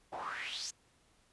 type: noise with band-pass filter sweep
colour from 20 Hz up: pink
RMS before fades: -41 dBFS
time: 0.12-0.71 s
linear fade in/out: 10 ms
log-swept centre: 650 to 6800 Hz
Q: 5.2
effects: pink hiss -69 dBFS RMS until 1.32 s + resampled to 24000 Hz